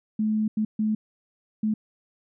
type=tone bursts at uneven times; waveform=sine; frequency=215.6 Hz; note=A3; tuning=35 cents flat; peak=-21 dBFS; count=4; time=0.19-0.48 / 0.57-0.65 / 0.79-0.95 / 1.63-1.74 s; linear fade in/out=5 ms; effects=none